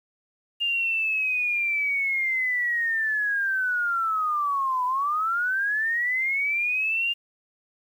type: linear two-way sweep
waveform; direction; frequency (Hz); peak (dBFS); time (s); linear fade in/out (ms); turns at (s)
sine; down then up; 2821 to 987.8 to 2821; -22; 0.6-7.14; 20; 4.85
effects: 9-bit